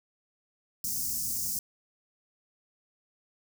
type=band-stop noise; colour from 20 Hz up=white; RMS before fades=-32 dBFS; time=0.84-1.59 s; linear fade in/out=2 ms; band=260 to 5100 Hz; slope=48 dB/octave; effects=none